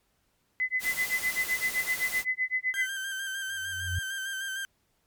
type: tone with tremolo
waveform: sine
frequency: 2022 Hz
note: B6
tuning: 40 cents sharp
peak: -23 dBFS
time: 0.6-2.87 s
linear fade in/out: 0 ms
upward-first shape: sine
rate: 7.8 Hz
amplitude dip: 100%
type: noise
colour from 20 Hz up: white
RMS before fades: -36 dBFS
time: 0.79-2.25 s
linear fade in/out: 50 ms
type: tone with vibrato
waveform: 35% pulse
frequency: 1568 Hz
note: G6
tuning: in tune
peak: -30 dBFS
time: 2.74-4.65 s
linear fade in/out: 0 ms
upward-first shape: square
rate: 6.6 Hz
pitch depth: 27 cents each way
type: tone with exponential growth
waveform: sine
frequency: 90 Hz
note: F#2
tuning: 47 cents flat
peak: -25 dBFS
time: 3.48-3.99 s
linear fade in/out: 5 ms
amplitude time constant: 110 ms
effects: pink hiss -72 dBFS RMS until 5.06 s + MP3 96 kbps